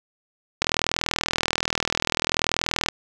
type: click train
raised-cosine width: 0.2 ms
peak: -3 dBFS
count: 93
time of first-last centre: 0.62-2.886 s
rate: 40.6 Hz
effects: none